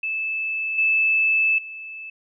sine tone with level steps, 2623 Hz, E7, 9 cents flat, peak -23 / -16 / -33 dBFS, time 0.03-2.1 s, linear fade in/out 5 ms, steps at 0.78 / 1.58 s, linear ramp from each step 5 ms, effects none

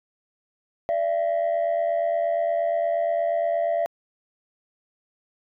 sine tone pair together, 587.3 / 675.8 Hz, D5 / E5, 0 / +43 cents, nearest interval major second, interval 243 cents, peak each -24 / -20 dBFS, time 0.89-3.86 s, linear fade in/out 0 ms, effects tanh soft clip ceiling -18 dBFS

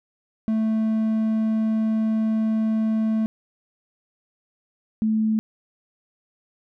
triangle / sine tone pair in turn, 220 / 218.4 Hz, A3 / A3, 0 / -13 cents, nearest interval unison, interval 13 cents, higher first, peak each -17 / -18 dBFS, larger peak first, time 0.48-3.26 / 5.02-5.39 s, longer first, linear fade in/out 0 ms, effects none

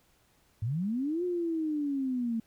sine linear two-way sweep, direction up then down, 99.2 to 362 to 221.9 Hz, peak -28 dBFS, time 0.62-2.4 s, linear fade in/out 5 ms, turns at 1.24 s, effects pink hiss -67 dBFS RMS until 2.46 s

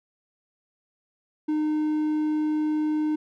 triangle tone, 305.9 Hz, D#4, 29 cents flat, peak -20 dBFS, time 1.48-3.16 s, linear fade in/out 10 ms, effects none

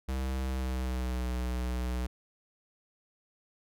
square tone with pitch glide, 65.41 to 61.92 Hz, C2 to B1, 0 to +5 cents, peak -31 dBFS, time 0.08-2.07 s, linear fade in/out 10 ms, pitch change -95 cents, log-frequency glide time 0.44-1.29 s, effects none

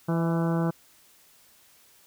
harmonic tone with a mistuned harmonic, 166.9 Hz, E3, 22 cents sharp, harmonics 1 / 2 / 3 / 4 / 5 / 6 / 7 / 8 / 9, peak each -24 / -30 / -34 / -36 / -38 / -40 / -41 / -42 / -43 dBFS, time 0.08-0.71 s, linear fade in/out 10 ms, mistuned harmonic 4, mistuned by -32 cents, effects white hiss -58 dBFS RMS until 2.06 s

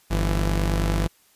sawtooth tone pair together, 49.38 / 166.9 Hz, G1 / E3, +13 / +22 cents, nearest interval octave + major sixth, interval 2109 cents, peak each -17 / -23 dBFS, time 0.1-1.08 s, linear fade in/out 20 ms, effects white hiss -59 dBFS RMS until 1.35 s + resampled to 32000 Hz

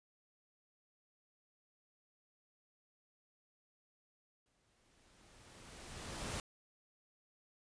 pink noise with exponential growth, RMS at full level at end -40 dBFS, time 4.46-6.4 s, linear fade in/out 1 ms, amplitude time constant 420 ms, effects resampled to 22050 Hz

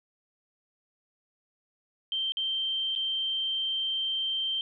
sine tone with dropouts, 3136 Hz, G7, in tune, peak -27 dBFS, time 2.12-4.61 s, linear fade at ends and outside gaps 1 ms, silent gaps 2.321-2.37 / 2.952-2.96 s, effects none

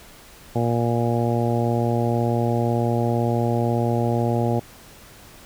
harmonic tone, 118 Hz, A#2, 22 cents sharp, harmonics 1 / 2 / 3 / 4 / 5 / 6 / 7, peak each -22 / -25 / -27 / -28 / -29 / -30 / -30 dBFS, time 0.55-4.6 s, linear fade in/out 10 ms, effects pink hiss -46 dBFS RMS until 5.45 s

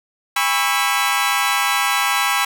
20% pulse chord, C# minor seventh, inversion second, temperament equal with one note detuned, 810.2 / 987.8 / 1108.7 / 1318.5 Hz, G#5 / B5 / C#6 / E6, -43 / 0 / 0 / 0 cents, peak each -17 dBFS, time 0.36-2.45 s, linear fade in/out 5 ms, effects none

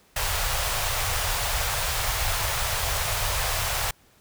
pink band-stop noise, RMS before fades -26 dBFS, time 0.16-3.91 s, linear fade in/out 5 ms, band 110 to 580 Hz, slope 24 dB/octave, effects pink hiss -59 dBFS RMS until 4.2 s

